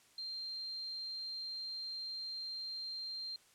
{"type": "tone", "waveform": "sine", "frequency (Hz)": 4174, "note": "C8", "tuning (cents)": -5, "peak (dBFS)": -40, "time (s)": [0.18, 3.36], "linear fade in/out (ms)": 2, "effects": ["white hiss -66 dBFS RMS until 3.54 s", "low-pass 10000 Hz 12 dB/octave"]}